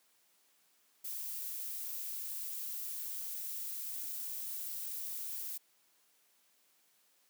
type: noise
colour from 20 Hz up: violet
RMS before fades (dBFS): -41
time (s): 1.04-5.58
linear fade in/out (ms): 10
effects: white hiss -71 dBFS RMS until 7.29 s + high-pass 200 Hz 12 dB/octave